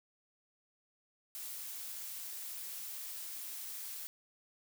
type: noise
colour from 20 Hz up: blue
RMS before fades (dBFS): -44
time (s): 1.35-4.07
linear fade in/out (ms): 0
effects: none